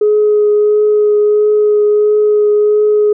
sine tone with vibrato, 420 Hz, G#4, 19 cents sharp, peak -6 dBFS, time 0.01-3.13 s, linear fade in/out 5 ms, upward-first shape triangle, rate 1.5 Hz, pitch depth 12 cents each way, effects tanh soft clip ceiling -3 dBFS

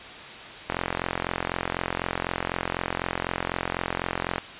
click train, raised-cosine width 0.5 ms, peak -10 dBFS, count 163, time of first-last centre 0.7-4.382 s, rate 44 Hz, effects white hiss -40 dBFS RMS until 4.59 s + resampled to 8000 Hz

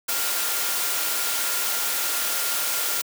sine tone in noise, 1400 Hz, F6, 4 cents sharp, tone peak -36 dBFS, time 0.08-3.02 s, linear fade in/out 10 ms, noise white, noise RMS -25 dBFS, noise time 0.08-3.02 s, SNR -14 dB, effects high-pass 400 Hz 12 dB/octave

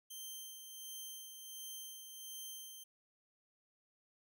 10% pulse tone with tremolo, 3136 Hz, G7, in tune, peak -37 dBFS, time 0.1-2.84 s, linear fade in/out 10 ms, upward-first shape sine, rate 1.4 Hz, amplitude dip 45%, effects none

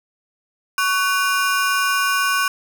35% pulse ring-modulated tone, 1309 Hz, E6, 13 cents flat, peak -12 dBFS, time 0.78-2.48 s, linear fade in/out 2 ms, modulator 192 Hz, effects none

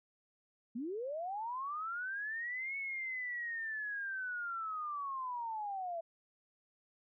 sine linear two-way sweep, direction up then down, 217 to 2217 to 655 Hz, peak -37 dBFS, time 0.75-6.01 s, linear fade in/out 10 ms, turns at 2.77 s, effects none

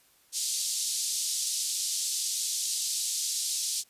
white band-pass noise, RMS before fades -31 dBFS, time 0.32-3.84 s, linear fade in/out 50 ms, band 4000 to 9200 Hz, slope 24 dB/octave, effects white hiss -63 dBFS RMS until 3.89 s + resampled to 32000 Hz

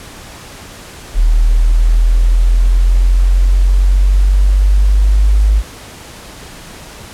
sine exponential sweep, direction up, 38.89 to 51.91 Hz, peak -6 dBFS, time 1.14-5.63 s, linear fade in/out 50 ms, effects pink hiss -33 dBFS RMS until 7.13 s + low-pass 11000 Hz 12 dB/octave

